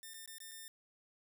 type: tone with dropouts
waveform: 5% pulse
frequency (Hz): 1800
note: A6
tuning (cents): +39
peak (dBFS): -37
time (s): 0.03-0.68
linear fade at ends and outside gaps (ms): 1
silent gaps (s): 0.136-0.142 / 0.259-0.276 / 0.383-0.403 / 0.512-0.516
effects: none